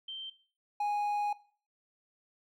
sine / triangle tone pair in turn, 3129 / 827 Hz, G7 / G#5, -4 / -8 cents, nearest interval octave + major seventh, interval 2304 cents, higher first, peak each -38 / -27 dBFS, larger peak second, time 0.08-0.3 / 0.8-1.33 s, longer second, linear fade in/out 5 ms, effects noise-tail reverb RT60 0.4 s tail -17 dB re dry

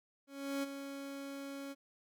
30% pulse tone with ADSR envelope, 277.2 Hz, C#4, in tune, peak -31 dBFS, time 0.27-1.75 s, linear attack 360 ms, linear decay 22 ms, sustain -9 dB, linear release 35 ms, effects none

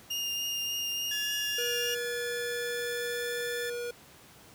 30% pulse tone with vibrato, 2822 Hz, F7, 17 cents sharp, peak -28 dBFS, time 0.1-1.95 s, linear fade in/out 10 ms, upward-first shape triangle, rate 3.4 Hz, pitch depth 13 cents each way
sawtooth tone with pitch glide, 1703 to 1747.8 Hz, G#6 to A6, +43 to -12 cents, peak -32 dBFS, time 1.11-3.7 s, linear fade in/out 5 ms, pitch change +45 cents, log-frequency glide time 1.44-3.43 s
square tone, 480 Hz, B4, 49 cents flat, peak -34 dBFS, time 1.58-3.91 s, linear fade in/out 5 ms
effects pink hiss -54 dBFS RMS until 4.54 s + high-pass 80 Hz 12 dB/octave

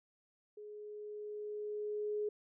sine tone with level ramp, 419.6 Hz, G#4, 18 cents sharp, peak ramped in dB -47 to -33 dBFS, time 0.57-2.29 s, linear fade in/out 5 ms, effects none

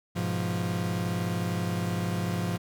40% pulse chord, F diminished, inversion first, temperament equal, 103.83 / 123.47 / 174.61 Hz, Ab2 / Cb3 / F3, 0 / 0 / 0 cents, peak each -31 / -35 / -29 dBFS, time 0.15-2.58 s, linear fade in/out 20 ms, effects none

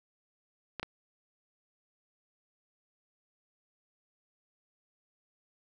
clicks, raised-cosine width 0.3 ms, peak -20 dBFS, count 2, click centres 0.797 / 0.83 s, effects none

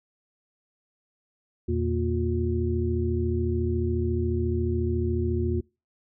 sine tone cluster, 82.8 / 116.9 / 231.7 / 357.7 Hz, E2 / A#2 / A#3 / F4, +8 / +5 / -10 / +41 cents, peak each -26 / -32 / -31 / -28 dBFS, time 1.68-5.61 s, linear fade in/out 10 ms, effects noise-tail reverb RT60 0.3 s tail -26 dB re dry

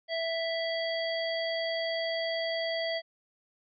harmonic tone, 659.3 Hz, E5, in tune, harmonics 1 / 3 / 5 / 7, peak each -31 / -36 / -38 / -39 dBFS, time 0.08-3.02 s, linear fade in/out 50 ms, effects none

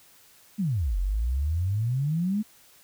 sine exponential two-way sweep, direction down then up, 220 to 43.65 to 220 Hz, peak -23 dBFS, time 0.58-2.43 s, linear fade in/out 20 ms, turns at 0.98 s, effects white hiss -56 dBFS RMS until 2.83 s

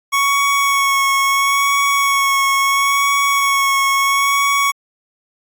25% pulse tone with vibrato, 1109 Hz, C#6, in tune, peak -9 dBFS, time 0.12-4.72 s, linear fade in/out 20 ms, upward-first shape sine, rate 0.74 Hz, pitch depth 18 cents each way, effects AAC 64 kbps

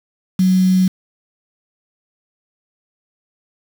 sine tone with quantisation, 185.9 Hz, F#3, 8 cents sharp, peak -10 dBFS, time 0.39-0.88 s, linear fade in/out 5 ms, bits 5, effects none

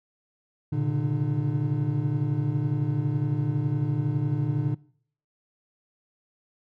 triangle tone cluster, 116.7 / 134.7 / 146.6 / 302.7 Hz, A#2 / C#3 / D3 / D#4, +2 / -49 / -3 / -48 cents, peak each -27 / -29 / -24 / -31 dBFS, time 0.72-4.75 s, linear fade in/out 10 ms, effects noise-tail reverb RT60 0.6 s tail -23 dB re dry

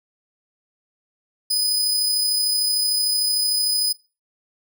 sawtooth tone with amplitude modulation, 5000 Hz, D#8, 8 cents sharp, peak -14 dBFS, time 1.5-3.93 s, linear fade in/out 10 ms, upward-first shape sine, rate 33.3 Hz, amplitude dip 25%, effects noise-tail reverb RT60 0.3 s tail -20 dB re dry

